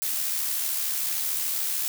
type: noise with amplitude modulation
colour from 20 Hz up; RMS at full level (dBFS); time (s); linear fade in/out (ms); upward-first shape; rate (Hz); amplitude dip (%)
blue; -26; 0.02-1.88; 0; sine; 73.4; 35
effects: none